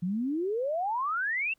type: exponential sweep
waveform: sine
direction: up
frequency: 169 to 2768 Hz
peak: -27 dBFS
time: 0.02-1.54 s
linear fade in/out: 10 ms
effects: pink hiss -72 dBFS RMS until 1.58 s